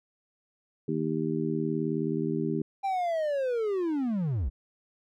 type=harmonic tone; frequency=79 Hz; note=D#2; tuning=27 cents sharp; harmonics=2 / 3 / 4 / 5; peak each=-32 / -32 / -32 / -32 dBFS; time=0.88-2.62 s; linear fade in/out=5 ms
type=linear sweep; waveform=triangle; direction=down; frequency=797 to 50 Hz; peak=-24 dBFS; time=2.83-4.5 s; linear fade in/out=20 ms
effects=none